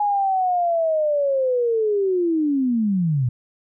sine linear sweep, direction down, 835 to 116.54 Hz, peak -17 dBFS, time 0-3.29 s, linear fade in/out 5 ms, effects none

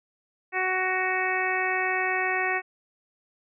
harmonic tone, 372.2 Hz, F#4, 10 cents sharp, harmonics 1 / 2 / 3 / 4 / 5 / 6 / 7, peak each -32 / -30 / -34 / -34 / -28 / -31 / -34 dBFS, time 0.52-2.62 s, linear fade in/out 50 ms, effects none

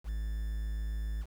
triangle tone with quantisation, 53.7 Hz, A1, 41 cents flat, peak -30 dBFS, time 0.04-1.26 s, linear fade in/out 50 ms, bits 9, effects none

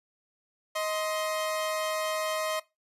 sawtooth tone pair together, 628.8 / 1046.5 Hz, D#5 / C6, +18 / 0 cents, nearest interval major sixth, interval 882 cents, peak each -26 / -31 dBFS, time 0.75-2.6 s, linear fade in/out 10 ms, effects noise-tail reverb RT60 0.2 s tail -18 dB re dry + resampled to 32000 Hz

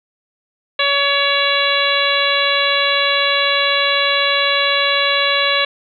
harmonic tone with a mistuned harmonic, 564 Hz, C#5, 30 cents sharp, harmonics 1 / 2 / 3 / 4 / 5 / 6 / 7, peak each -21 / -21 / -21 / -21 / -21 / -21 / -21 dBFS, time 0.79-5.65 s, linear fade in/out 5 ms, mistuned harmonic 5, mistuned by -26 cents, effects none

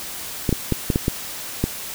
clicks, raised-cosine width 3 ms, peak -5 dBFS, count 7, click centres 0.492 / 0.527 / 0.723 / 0.902 / 0.959 / 1.081 / 1.64 s, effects white hiss -32 dBFS RMS until 1.94 s

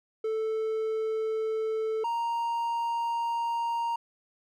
triangle tone pair in turn, 440 / 932.3 Hz, A4 / A#5, 0 / 0 cents, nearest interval octave + minor second, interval 1300 cents, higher second, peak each -25 dBFS, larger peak neither, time 0.24-2.04 / 2.04-3.96 s, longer second, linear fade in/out 5 ms, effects none

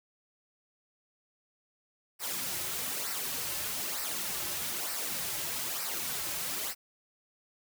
white noise with flanger, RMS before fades -35 dBFS, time 2.19-6.75 s, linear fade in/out 50 ms, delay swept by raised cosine 0.29 to 4.29 ms, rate 1.1 Hz, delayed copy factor -0.6, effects none

